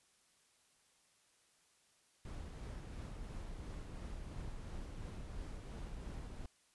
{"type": "noise with tremolo", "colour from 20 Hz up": "brown", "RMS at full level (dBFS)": -45, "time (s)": [2.25, 6.46], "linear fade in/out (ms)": 2, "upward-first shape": "triangle", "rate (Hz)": 2.9, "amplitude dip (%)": 30, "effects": ["white hiss -72 dBFS RMS until 6.74 s", "resampled to 24000 Hz"]}